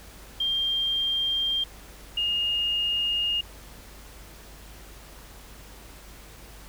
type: tone pair in turn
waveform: sine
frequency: 3190 / 2842 Hz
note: G7 / F7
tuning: +30 / +30 cents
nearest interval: major second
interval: 200 cents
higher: first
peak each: -23 / -23 dBFS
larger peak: neither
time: 0.4-1.64 / 2.17-3.41 s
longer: neither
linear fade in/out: 5 ms
effects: added 50 Hz sine -47 dBFS peak until 6.68 s + pink hiss -48 dBFS RMS until 6.68 s